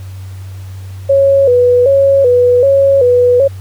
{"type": "tone with vibrato", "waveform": "sine", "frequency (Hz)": 520, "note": "C5", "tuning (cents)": -11, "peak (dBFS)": -5, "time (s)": [1.09, 3.48], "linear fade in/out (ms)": 10, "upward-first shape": "square", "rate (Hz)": 1.3, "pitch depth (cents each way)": 98, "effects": ["added 95 Hz sine -24 dBFS peak until 3.6 s", "pink hiss -42 dBFS RMS until 3.6 s"]}